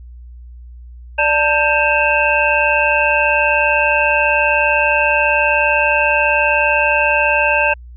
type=tone cluster; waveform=sine; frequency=587 / 895 / 1579 / 2557 / 2716 Hz; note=D5 / A5 / G6 / D#7 / F7; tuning=-1 / +29 / +12 / +47 / -49 cents; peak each=-18 dBFS; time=1.18-7.74 s; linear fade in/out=10 ms; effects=added 60 Hz sine -33 dBFS peak until 7.96 s